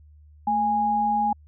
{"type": "tone pair together", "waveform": "sine", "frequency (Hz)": [220, 826.3], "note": ["A3", "G#5"], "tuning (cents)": [0, -9], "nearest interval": "octave + major seventh", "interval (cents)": 2291, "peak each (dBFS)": [-29, -20], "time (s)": [0.47, 1.33], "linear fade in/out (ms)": 5, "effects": ["added 75 Hz sine -48 dBFS peak until 1.47 s"]}